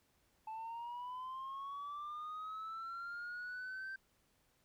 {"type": "linear sweep", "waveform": "sine", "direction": "up", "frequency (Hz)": [871, 1568], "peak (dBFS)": -40, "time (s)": [0.47, 3.96], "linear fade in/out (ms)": 5, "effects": ["tanh soft clip ceiling -41 dBFS", "pink hiss -75 dBFS RMS until 4.64 s"]}